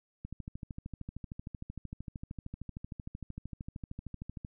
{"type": "click train", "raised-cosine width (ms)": 5, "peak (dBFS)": -28, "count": 56, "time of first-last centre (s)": [0.25, 4.448], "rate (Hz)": 13.1, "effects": []}